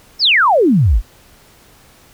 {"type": "exponential sweep", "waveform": "sine", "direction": "down", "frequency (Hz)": [5588, 38.89], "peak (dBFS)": -8, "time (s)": [0.19, 1.02], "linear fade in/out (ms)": 50, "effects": ["pink hiss -47 dBFS RMS until 2.13 s"]}